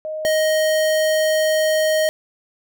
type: tone pair in turn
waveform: sine / square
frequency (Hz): 622.3 / 624.7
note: D#5 / D#5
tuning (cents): 0 / +7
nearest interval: unison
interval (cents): 7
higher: second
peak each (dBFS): -24 / -16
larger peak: second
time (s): 0.05-0.25 / 0.25-2.09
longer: second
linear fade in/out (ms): 0
effects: none